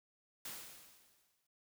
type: noise with exponential decay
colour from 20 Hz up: white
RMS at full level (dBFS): -44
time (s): 0.45-1.47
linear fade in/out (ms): 5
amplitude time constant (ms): 220
effects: none